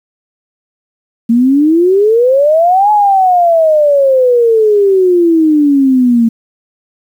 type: exponential two-way sweep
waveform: sine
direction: up then down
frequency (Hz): 226 to 852 to 226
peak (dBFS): -5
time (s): 1.29-6.29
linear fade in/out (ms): 10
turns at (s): 2.91
effects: 7-bit